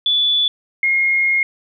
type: tone pair in turn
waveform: sine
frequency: 3457 / 2145 Hz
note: A7 / C7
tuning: -31 / +42 cents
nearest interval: minor sixth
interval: 827 cents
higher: first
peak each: -13 dBFS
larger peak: neither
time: 0.06-0.48 / 0.83-1.43 s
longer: second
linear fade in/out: 2 ms
effects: none